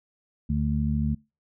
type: harmonic tone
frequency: 73.42 Hz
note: D2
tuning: in tune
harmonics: 1 / 2 / 3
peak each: -27 / -27 / -27 dBFS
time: 0.49-1.15 s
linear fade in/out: 10 ms
effects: noise-tail reverb RT60 0.3 s tail -26 dB re dry